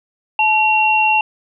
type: tone pair together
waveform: sine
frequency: 864 / 2740 Hz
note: A5 / F7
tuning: -32 / -34 cents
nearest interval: octave + minor sixth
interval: 1998 cents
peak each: -14 dBFS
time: 0.39-1.21 s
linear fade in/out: 2 ms
effects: none